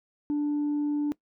sine tone, 293.7 Hz, D4, in tune, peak -22 dBFS, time 0.3-1.12 s, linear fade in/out 0 ms, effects noise-tail reverb RT60 0.1 s tail -22 dB re dry + tanh soft clip ceiling -23 dBFS

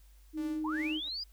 sine tone, 311.1 Hz, D#4, in tune, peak -32 dBFS, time 0.33-1.01 s, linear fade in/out 50 ms
sawtooth tone with tremolo, 293.7 Hz, D4, in tune, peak -40 dBFS, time 0.37-1.09 s, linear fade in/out 5 ms, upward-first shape sine, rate 2.7 Hz, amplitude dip 90%
sine linear sweep, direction up, 802 to 5000 Hz, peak -35 dBFS, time 0.64-1.24 s, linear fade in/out 10 ms
effects added 50 Hz sine -55 dBFS peak until 1.32 s + white hiss -68 dBFS RMS until 1.32 s

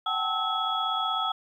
sine tone cluster, 751 / 787 / 877 / 1299 / 3346 Hz, F#5 / G5 / A5 / E6 / G#7, +26 / +7 / -6 / -26 / +12 cents, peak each -33 / -36 / -35 / -28 / -31 dBFS, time 0.06-1.32 s, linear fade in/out 5 ms, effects 10-bit

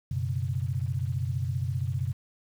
sine chord, F# suspended fourth, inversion none, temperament equal, 92.5 / 123.47 / 138.59 Hz, F#2 / B2 / C#3, 0 / 0 / 0 cents, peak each -31 / -30 / -33 dBFS, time 0.11-2.13 s, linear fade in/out 5 ms, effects 9-bit

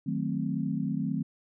sine chord, D# diminished seventh, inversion none, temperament equal, 155.56 / 185 / 220 / 261.6 Hz, D#3 / F#3 / A3 / C4, 0 / 0 / 0 / 0 cents, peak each -33 dBFS, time 0.06-1.23 s, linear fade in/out 10 ms, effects none

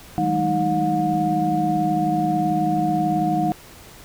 sine tone cluster, 160.6 / 193.5 / 211.9 / 312.9 / 719 Hz, E3 / G3 / G#3 / D#4 / F#5, -45 / -22 / +35 / +10 / -50 cents, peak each -26 / -27 / -29 / -23 / -21 dBFS, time 0.18-3.52 s, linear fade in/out 0 ms, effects pink hiss -44 dBFS RMS until 4.04 s

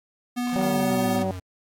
square tone with pitch glide, 244.9 to 247.7 Hz, B3 to B3, -14 to +5 cents, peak -25 dBFS, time 0.36-1.24 s, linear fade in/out 20 ms, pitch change +19 cents, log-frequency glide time 0.79-0.94 s
square exponential sweep, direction down, 175 to 88.9 Hz, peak -33 dBFS, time 0.52-1.4 s, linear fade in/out 10 ms
harmonic tone, 190 Hz, F#3, 46 cents sharp, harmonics 1 / 2 / 3 / 4 / 5, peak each -27 / -32 / -28 / -31 / -40 dBFS, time 0.56-1.31 s, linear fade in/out 0 ms
white band-stop noise, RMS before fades -40 dBFS, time 0.61-1.18 s, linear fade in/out 20 ms, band 1200 to 4800 Hz, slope 48 dB/octave
effects AAC 48 kbps

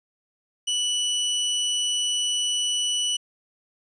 sawtooth tone, 2960 Hz, F#7, in tune, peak -19 dBFS, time 0.67-3.17 s, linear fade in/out 10 ms, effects resampled to 22050 Hz + 10-bit

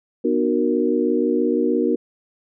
sine chord, B major seventh, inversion none, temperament equal with one note detuned, 246.9 / 303.8 / 370 / 466.2 Hz, B3 / D#4 / F#4 / A#4, 0 / -41 / 0 / 0 cents, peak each -22 dBFS, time 0.24-1.96 s, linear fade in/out 10 ms, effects none

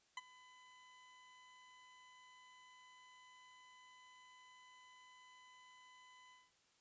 20% pulse tone with ADSR envelope, 1006 Hz, B5, 32 cents sharp, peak -36 dBFS, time 0.17-6.52 s, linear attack 4 ms, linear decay 27 ms, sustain -20 dB, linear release 210 ms, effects white hiss -75 dBFS RMS until 6.8 s + resampled to 16000 Hz

